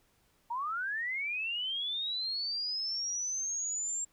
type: linear sweep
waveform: sine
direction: up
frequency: 907 to 7470 Hz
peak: -32 dBFS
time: 0.5-4.05 s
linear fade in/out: 10 ms
effects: pink hiss -70 dBFS RMS until 4.12 s